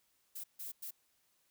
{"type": "noise bursts at uneven times", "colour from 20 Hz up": "violet", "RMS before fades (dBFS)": -44, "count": 3, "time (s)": [[0.35, 0.44], [0.59, 0.72], [0.82, 0.91]], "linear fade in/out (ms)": 10, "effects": ["white hiss -75 dBFS RMS until 1.5 s"]}